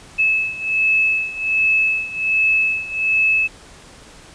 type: beating tone pair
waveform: sine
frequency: 2600 / 2601.3 Hz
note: E7 / E7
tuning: -24 / -24 cents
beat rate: 1.3 Hz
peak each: -17 / -20 dBFS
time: 0.18-3.48 s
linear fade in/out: 20 ms
effects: pink hiss -43 dBFS RMS until 4.34 s + resampled to 22050 Hz